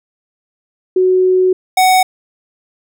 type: tone pair in turn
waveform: sine / square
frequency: 370.4 / 745.7 Hz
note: F#4 / F#5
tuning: +2 / +13 cents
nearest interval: octave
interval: 1211 cents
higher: second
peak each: -8 dBFS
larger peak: neither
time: 0.96-1.53 / 1.77-2.03 s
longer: first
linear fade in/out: 5 ms
effects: none